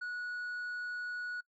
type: tone with tanh clipping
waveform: sine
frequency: 1464 Hz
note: F#6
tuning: 19 cents flat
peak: -37 dBFS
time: 0.01-1.41 s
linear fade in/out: 10 ms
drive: 3 dB
effects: noise-tail reverb RT60 0.1 s tail -23 dB re dry + MP3 64 kbps